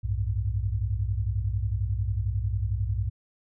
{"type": "tone cluster", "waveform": "sine", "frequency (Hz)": [62, 95.1, 106.2], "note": ["B1", "F#2", "G#2"], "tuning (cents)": [7, 48, 39], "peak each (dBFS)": -29, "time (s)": [0.03, 3.1], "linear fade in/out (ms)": 20, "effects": []}